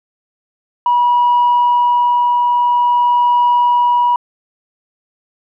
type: tone with tremolo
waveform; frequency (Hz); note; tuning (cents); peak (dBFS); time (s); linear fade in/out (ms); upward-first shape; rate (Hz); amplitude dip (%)
sine; 969; B5; -33; -7; 0.86-4.16; 2; triangle; 0.48; 25
effects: tanh soft clip ceiling -6 dBFS